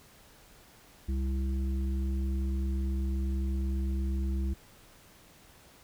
harmonic tone, 66.3 Hz, C2, 23 cents sharp, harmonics 1 / 3 / 5, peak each -28 / -38 / -42 dBFS, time 1.08-4.54 s, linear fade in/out 10 ms, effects pink hiss -57 dBFS RMS until 5.83 s

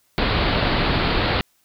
pink low-pass noise, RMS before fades -20 dBFS, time 0.18-1.41 s, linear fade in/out 0 ms, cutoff 4600 Hz, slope 96 dB/octave, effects white hiss -63 dBFS RMS until 1.64 s

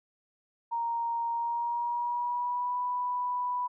sine tone with pitch glide, 932.3 to 987.2 Hz, A#5 to B5, 0 to -1 cents, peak -28 dBFS, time 0.71-3.68 s, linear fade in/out 20 ms, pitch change +99 cents, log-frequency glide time 1.32-2.78 s, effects none

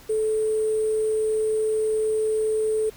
sine tone with sample-and-hold, 434.8 Hz, A4, 21 cents flat, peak -20 dBFS, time 0.09-2.9 s, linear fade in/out 10 ms, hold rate 8820 Hz, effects added 40 Hz sine -54 dBFS peak until 2.96 s + pink hiss -49 dBFS RMS until 2.96 s

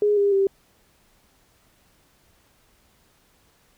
sine tone with pitch steps, 415.3 / 403 / 391.1 Hz, G#4 / G4 / G4, 0 / +48 / -4 cents, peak -16 dBFS, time 0.02-0.47 s, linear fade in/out 2 ms, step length 150 ms, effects pink hiss -61 dBFS RMS until 3.77 s

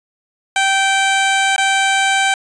15% pulse tone with dropouts, 778 Hz, G5, 13 cents flat, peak -6 dBFS, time 0.56-2.34 s, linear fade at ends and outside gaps 2 ms, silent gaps 1.563-1.58 s, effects resampled to 22050 Hz

